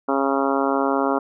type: harmonic tone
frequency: 137.2 Hz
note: C#3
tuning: 17 cents flat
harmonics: 2 / 3 / 4 / 5 / 6 / 7 / 8 / 9 / 10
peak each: -23 / -25 / -26 / -27 / -28 / -28 / -29 / -30 / -30 dBFS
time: 0.08-1.19 s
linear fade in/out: 10 ms
effects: none